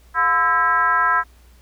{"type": "tone with frequency modulation", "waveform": "sine", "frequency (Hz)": 1318.5, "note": "E6", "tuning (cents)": 0, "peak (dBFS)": -14, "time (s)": [0.14, 1.24], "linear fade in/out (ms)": 50, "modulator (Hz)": 303, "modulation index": 1.3, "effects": ["added 60 Hz sine -47 dBFS peak until 1.61 s", "pink hiss -56 dBFS RMS until 1.61 s"]}